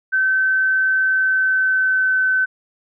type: tone with pitch glide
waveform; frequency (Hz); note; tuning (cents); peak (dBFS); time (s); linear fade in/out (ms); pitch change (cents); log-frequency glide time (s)
sine; 1536 to 1522.7; G6 to F#6; -36 to +49; -14; 0.12-2.46; 20; -15; 1.03-2.19
effects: none